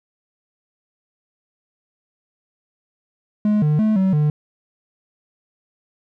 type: tone with pitch steps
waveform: triangle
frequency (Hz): 210.5 / 150.7 / 216.4 / 190.1 / 149.9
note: G#3 / D3 / A3 / F#3 / D3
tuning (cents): +24 / +45 / -29 / +47 / +36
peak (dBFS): -12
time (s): 3.45-4.3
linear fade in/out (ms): 2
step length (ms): 170
effects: none